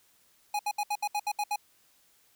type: tone bursts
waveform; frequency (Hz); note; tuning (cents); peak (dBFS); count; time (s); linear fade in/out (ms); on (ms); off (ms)
square; 830; G#5; -1; -28; 9; 0.54-1.56; 5; 52; 69
effects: white hiss -65 dBFS RMS until 2.35 s